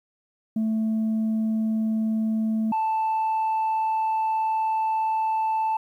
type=tone pair in turn; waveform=sine; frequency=220.2 / 880.8 Hz; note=A3 / A5; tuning=+2 / +2 cents; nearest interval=2 octaves; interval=2400 cents; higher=second; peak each=-19 dBFS; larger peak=neither; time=0.56-2.72 / 2.72-5.77 s; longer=second; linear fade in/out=5 ms; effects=tanh soft clip ceiling -20 dBFS + 10-bit

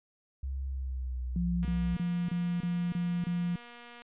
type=tone with pitch glide; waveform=sine; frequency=67.1 to 62.25 Hz; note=C2 to B1; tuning=+44 to +14 cents; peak=-32 dBFS; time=0.43-1.95 s; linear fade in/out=5 ms; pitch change=-130 cents; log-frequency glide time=0.67-1.2 s
type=tone bursts; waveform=sine; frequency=174.61 Hz; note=F3; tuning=in tune; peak=-28 dBFS; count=7; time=1.36-3.558 s; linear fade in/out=2 ms; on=290 ms; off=28 ms
type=click train; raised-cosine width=0.3 ms; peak=-34 dBFS; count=572; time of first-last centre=1.63-4.019 s; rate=239 Hz
effects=resampled to 8000 Hz

